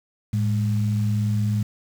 sine tone pair together, 108.9 / 205.6 Hz, A2 / G#3, -17 / -17 cents, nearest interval major seventh, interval 1100 cents, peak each -20 / -26 dBFS, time 0.33-1.63 s, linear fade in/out 5 ms, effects 7-bit

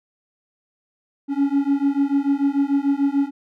triangle beating tone pair, 276.5 / 283.3 Hz, C#4 / C#4, -4 / +38 cents, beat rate 6.8 Hz, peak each -18 dBFS, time 1.28-3.31 s, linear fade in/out 50 ms, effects none

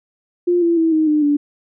sine tone with pitch steps, 351.7 / 338.5 / 325.9 / 313.7 / 302 / 290.7 Hz, F4 / E4 / E4 / D#4 / D4 / D4, +12 / +46 / -20 / +14 / +48 / -18 cents, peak -12 dBFS, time 0.47-1.37 s, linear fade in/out 10 ms, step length 150 ms, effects none

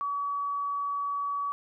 sine tone, 1137 Hz, C#6, 44 cents sharp, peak -28 dBFS, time 0.01-1.52 s, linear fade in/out 0 ms, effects none

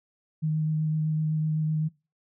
sine tone with vibrato, 155.56 Hz, D#3, in tune, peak -23 dBFS, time 0.42-1.89 s, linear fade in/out 20 ms, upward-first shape sine, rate 7.9 Hz, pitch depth 12 cents each way, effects noise-tail reverb RT60 0.3 s tail -23 dB re dry

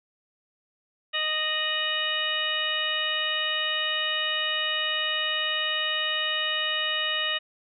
harmonic tone with a mistuned harmonic, 620 Hz, D#5, 6 cents flat, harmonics 1 / 2 / 3 / 4 / 5 / 6, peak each -37 / -35 / -30 / -35 / -28 / -32 dBFS, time 1.13-7.39 s, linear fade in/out 20 ms, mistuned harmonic 5, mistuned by -92 cents, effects none

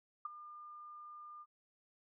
sine tone with ADSR envelope, 1204 Hz, D6, 43 cents sharp, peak -35 dBFS, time 0.25-1.46 s, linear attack 5 ms, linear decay 15 ms, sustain -14 dB, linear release 46 ms, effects none

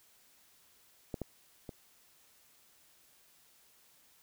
clicks, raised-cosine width 2 ms, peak -23 / -23 / -29 dBFS, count 3, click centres 1.142 / 1.217 / 1.692 s, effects white hiss -65 dBFS RMS until 4.22 s

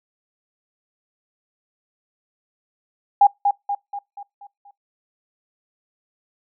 sine tone with echo, 809 Hz, G#5, 46 cents flat, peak -8 dBFS, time 3.21-3.27 s, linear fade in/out 5 ms, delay 240 ms, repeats 6, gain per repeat -6 dB, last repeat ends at 4.71 s, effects noise-tail reverb RT60 0.2 s tail -26 dB re dry

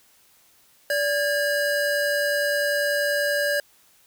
square tone pair together, 580 / 1629.6 Hz, D5 / G#6, -22 / -33 cents, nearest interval octave + tritone, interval 1789 cents, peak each -24 / -25 dBFS, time 0.9-3.6 s, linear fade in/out 2 ms, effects white hiss -58 dBFS RMS until 4.06 s

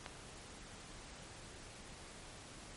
click, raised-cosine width 0.3 ms, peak -27 dBFS, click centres 0.062 s, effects pink hiss -53 dBFS RMS until 2.76 s + MP3 48 kbps

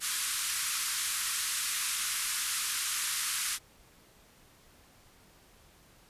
white band-pass noise, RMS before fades -33 dBFS, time 0-3.59 s, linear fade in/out 50 ms, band 1100 to 12000 Hz, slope 48 dB/octave, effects pink hiss -60 dBFS RMS until 6.09 s + resampled to 32000 Hz

